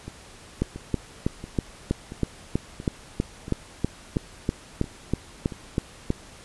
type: two click trains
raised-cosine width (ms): 3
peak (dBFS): -9 / -22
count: 18 / 9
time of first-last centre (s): 0.62-6.104 / 0.08-5.522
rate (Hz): 3.1 / 1.47
effects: pink hiss -47 dBFS RMS until 6.44 s + resampled to 24000 Hz